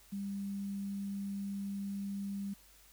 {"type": "tone with quantisation", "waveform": "sine", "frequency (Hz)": 198.8, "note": "G3", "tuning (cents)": 25, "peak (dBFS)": -36, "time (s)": [0.12, 2.54], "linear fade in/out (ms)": 10, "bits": 10, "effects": ["added 50 Hz sine -65 dBFS peak until 2.92 s", "white hiss -62 dBFS RMS until 2.92 s"]}